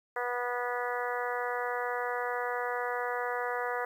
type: harmonic tone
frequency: 244.5 Hz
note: B3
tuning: 17 cents flat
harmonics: 2 / 3 / 4 / 5 / 6 / 7 / 8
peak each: -35 / -37 / -38 / -39 / -40 / -40 / -41 dBFS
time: 0.16-3.85 s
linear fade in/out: 5 ms
effects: 10-bit